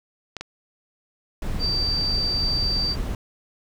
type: clicks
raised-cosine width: 0.2 ms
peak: -14 dBFS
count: 2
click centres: 0.367 / 0.41 s
type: noise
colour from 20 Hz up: brown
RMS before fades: -27 dBFS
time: 1.42-3.15 s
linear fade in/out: 2 ms
type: tone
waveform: sine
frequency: 4656 Hz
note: D8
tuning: 16 cents flat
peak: -22 dBFS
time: 1.59-2.96 s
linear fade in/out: 50 ms
effects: none